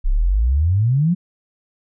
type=exponential sweep; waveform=sine; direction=up; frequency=30.46 to 185 Hz; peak=-13 dBFS; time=0.04-1.15 s; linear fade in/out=20 ms; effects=none